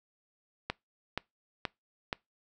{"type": "click train", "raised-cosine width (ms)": 0.3, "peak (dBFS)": -15, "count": 4, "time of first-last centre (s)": [0.7, 2.129], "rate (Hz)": 2.1, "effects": ["noise-tail reverb RT60 0.2 s tail -24 dB re dry"]}